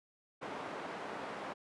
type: band-pass noise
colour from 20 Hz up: white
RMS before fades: -43 dBFS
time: 0.41-1.54 s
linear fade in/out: 20 ms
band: 210 to 1100 Hz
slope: 12 dB/octave
effects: resampled to 24000 Hz